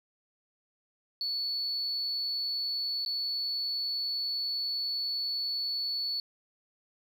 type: tone with dropouts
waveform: triangle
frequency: 4435 Hz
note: C#8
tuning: in tune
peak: -27 dBFS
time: 1.21-6.2 s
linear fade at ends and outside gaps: 1 ms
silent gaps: 3.05-3.061 s
effects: tanh soft clip ceiling -27 dBFS